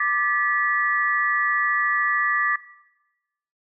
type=tone cluster; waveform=sine; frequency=1180 / 1733 / 1947 Hz; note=D6 / A6 / B6; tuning=+8 / -27 / -25 cents; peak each=-24 dBFS; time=0-2.56 s; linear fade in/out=5 ms; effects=noise-tail reverb RT60 1.0 s tail -18 dB re dry

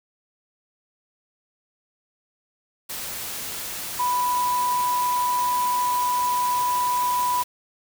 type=tone in noise; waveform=sine; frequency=987.8 Hz; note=B5; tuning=in tune; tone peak=-20 dBFS; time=3.99-7.43 s; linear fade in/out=10 ms; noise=white; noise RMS=-32 dBFS; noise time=2.89-7.44 s; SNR=+9 dB; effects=none

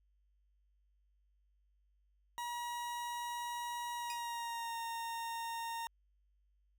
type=tone with pitch glide; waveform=40% pulse; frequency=957 to 922.3 Hz; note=A#5 to A#5; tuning=+45 to -19 cents; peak=-38 dBFS; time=2.38-5.87 s; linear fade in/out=0 ms; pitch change=-64 cents; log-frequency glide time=3.95-4.78 s
type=tone with exponential decay; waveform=15% pulse; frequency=2489 Hz; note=D#7; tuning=in tune; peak=-34 dBFS; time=4.1-4.22 s; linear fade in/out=1 ms; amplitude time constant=25 ms
effects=added 50 Hz sine -70 dBFS peak until 6.78 s

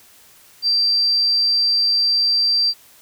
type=tone; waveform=sine; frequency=4699 Hz; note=D8; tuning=in tune; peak=-14 dBFS; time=0.62-2.74 s; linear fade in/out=50 ms; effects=white hiss -49 dBFS RMS until 3.01 s

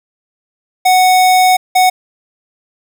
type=tone bursts at uneven times; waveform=square; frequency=740 Hz; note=F#5; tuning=in tune; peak=-7 dBFS; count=2; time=0.85-1.57 / 1.75-1.9 s; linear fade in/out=10 ms; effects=none

